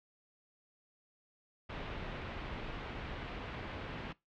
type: low-pass noise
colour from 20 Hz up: pink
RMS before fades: -43 dBFS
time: 1.69-4.13 s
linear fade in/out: 10 ms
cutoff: 3200 Hz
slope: 24 dB/octave
effects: noise-tail reverb RT60 0.2 s tail -21 dB re dry